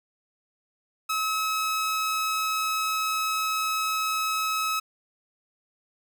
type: tone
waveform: sawtooth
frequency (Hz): 1286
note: E6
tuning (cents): -43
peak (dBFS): -21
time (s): 1.09-4.8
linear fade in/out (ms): 10
effects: none